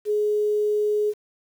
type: tone with quantisation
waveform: sine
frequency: 420 Hz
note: G#4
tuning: 19 cents sharp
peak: -19 dBFS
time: 0.05-1.14 s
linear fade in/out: 50 ms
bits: 8
effects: none